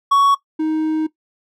triangle tone pair in turn, 1117 / 313.4 Hz, C#6 / D#4, +13 / +13 cents, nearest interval octave + minor seventh, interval 2200 cents, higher first, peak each -8 / -14 dBFS, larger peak first, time 0.11-0.35 / 0.59-1.07 s, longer second, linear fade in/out 10 ms, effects noise-tail reverb RT60 0.1 s tail -17 dB re dry

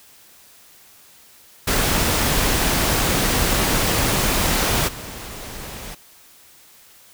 pink noise with level steps, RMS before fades -19 / -34 dBFS, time 1.67-5.95 s, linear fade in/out 10 ms, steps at 4.87 s, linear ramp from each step 20 ms, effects white hiss -49 dBFS RMS until 7.13 s

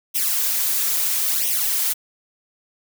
blue noise with flanger, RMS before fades -21 dBFS, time 0.14-1.94 s, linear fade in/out 20 ms, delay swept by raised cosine 0.33 to 6.13 ms, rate 0.75 Hz, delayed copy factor +0.8, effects none

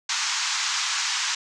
white band-pass noise, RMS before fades -26 dBFS, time 0.09-1.35 s, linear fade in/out 5 ms, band 880 to 7000 Hz, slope 48 dB/octave, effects none

